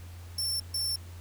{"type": "tone bursts at uneven times", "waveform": "sawtooth", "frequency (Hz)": 5410, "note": "E8", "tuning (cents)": 44, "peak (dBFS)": -26, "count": 2, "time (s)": [[0.38, 0.6], [0.74, 0.96]], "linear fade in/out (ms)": 5, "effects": ["added 87 Hz sine -42 dBFS peak until 1.2 s", "pink hiss -54 dBFS RMS until 1.2 s"]}